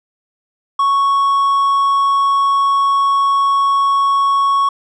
triangle tone, 1108.7 Hz, C#6, in tune, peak -9 dBFS, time 0.79-4.69 s, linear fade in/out 5 ms, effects resampled to 24000 Hz

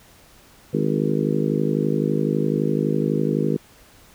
harmonic tone with a mistuned harmonic, 51.91 Hz, G#1, in tune, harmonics 3 / 4 / 5 / 6 / 7 / 8 / 9, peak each -24 / -25 / -26 / -27 / -27 / -28 / -29 dBFS, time 0.73-3.57 s, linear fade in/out 10 ms, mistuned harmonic 9, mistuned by +25 cents, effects pink hiss -51 dBFS RMS until 4.14 s

